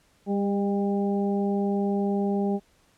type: harmonic tone with a mistuned harmonic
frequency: 200 Hz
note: G3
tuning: 35 cents sharp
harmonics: 1 / 2 / 3 / 4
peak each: -24 / -28 / -36 / -34 dBFS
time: 0.26-2.6 s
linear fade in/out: 50 ms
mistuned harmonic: 3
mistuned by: +24 cents
effects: pink hiss -63 dBFS RMS until 2.97 s + low-pass 11000 Hz 12 dB/octave